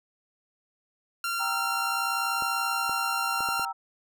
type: tone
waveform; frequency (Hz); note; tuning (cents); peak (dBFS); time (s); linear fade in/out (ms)
sawtooth; 1379; F6; -22; -24; 1.24-3.65; 2
type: chord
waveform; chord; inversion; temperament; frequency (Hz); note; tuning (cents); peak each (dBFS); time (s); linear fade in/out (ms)
sine; E diminished; first; equal; 784 / 932.3 / 1318.5; G5 / Bb5 / E6; 0 / 0 / 0; -34; 1.39-3.73; 20
type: clicks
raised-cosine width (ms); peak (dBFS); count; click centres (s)
1; -24; 5; 2.423 / 2.895 / 3.406 / 3.488 / 3.596
effects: none